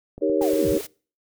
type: click train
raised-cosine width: 2 ms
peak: -25 dBFS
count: 6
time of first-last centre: 0.18-0.771 s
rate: 8.46 Hz
type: chord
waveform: sine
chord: Eb dominant seventh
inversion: none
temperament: equal with one note detuned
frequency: 311.1 / 392 / 466.2 / 552.4 Hz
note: Eb4 / G4 / Bb4 / Db5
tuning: 0 / 0 / 0 / -6 cents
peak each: -24 dBFS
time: 0.21-0.79 s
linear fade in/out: 20 ms
type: linear two-way sweep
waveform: sine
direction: down then up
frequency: 845 to 38.89 to 461.5 Hz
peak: -28 dBFS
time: 0.41-0.81 s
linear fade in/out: 0 ms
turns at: 0.7 s
type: noise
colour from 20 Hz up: white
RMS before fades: -37 dBFS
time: 0.41-0.87 s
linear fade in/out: 10 ms
effects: noise-tail reverb RT60 0.4 s tail -24 dB re dry